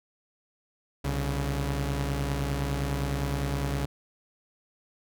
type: tone pair together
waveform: sawtooth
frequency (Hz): 65.41 / 140.61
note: C2 / C#3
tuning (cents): 0 / +25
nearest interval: octave + minor second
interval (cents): 1325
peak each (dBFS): -26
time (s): 1.04-3.86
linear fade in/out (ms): 10
effects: none